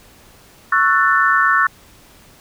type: chord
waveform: sine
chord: F# minor seventh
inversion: second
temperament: just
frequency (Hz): 1110 / 1332 / 1480 / 1776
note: C#6 / E6 / F#6 / A6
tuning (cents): +2 / +18 / 0 / +16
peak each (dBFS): -17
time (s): 0.72-1.67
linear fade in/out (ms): 5
effects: pink hiss -47 dBFS RMS until 2.4 s